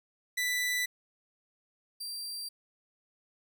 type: tone pair in turn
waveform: sawtooth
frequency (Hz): 1982 / 4714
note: B6 / D8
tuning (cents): +6 / +6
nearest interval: octave + minor third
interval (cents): 1500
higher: second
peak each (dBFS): -25 / -34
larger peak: first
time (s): 0.37-0.86 / 2-2.49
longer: neither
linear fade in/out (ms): 10
effects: none